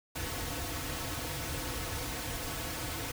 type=noise with comb filter; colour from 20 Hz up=pink; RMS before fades=-37 dBFS; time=0.15-3.12 s; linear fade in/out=10 ms; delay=5 ms; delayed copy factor=-0.8; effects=none